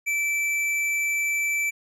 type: tone with hard clipping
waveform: triangle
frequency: 2324 Hz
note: D7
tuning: 19 cents flat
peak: -24 dBFS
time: 0.06-1.71 s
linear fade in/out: 20 ms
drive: 13 dB
effects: none